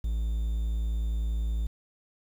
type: tone with quantisation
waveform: triangle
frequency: 55.3 Hz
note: A1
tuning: 9 cents sharp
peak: -24 dBFS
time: 0.04-1.67 s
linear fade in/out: 5 ms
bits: 9
effects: none